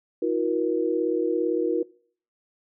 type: tone cluster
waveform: sine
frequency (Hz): 323.6 / 361.3 / 475.2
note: E4 / F#4 / A#4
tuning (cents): -32 / -41 / +33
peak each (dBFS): -26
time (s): 0.22-1.83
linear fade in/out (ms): 5
effects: noise-tail reverb RT60 0.5 s tail -22 dB re dry